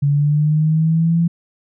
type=linear sweep; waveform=sine; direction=up; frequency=141.4 to 170 Hz; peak=-12 dBFS; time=0.02-1.28 s; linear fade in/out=10 ms; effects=none